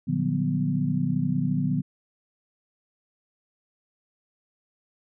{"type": "tone cluster", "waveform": "sine", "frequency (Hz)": [117.1, 149, 180, 194.5, 248.6], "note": ["A#2", "D3", "F#3", "G3", "B3"], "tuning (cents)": [8, 25, -47, -13, 12], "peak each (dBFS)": [-33, -26, -28, -33, -28], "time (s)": [0.07, 1.82], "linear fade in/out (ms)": 20, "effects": []}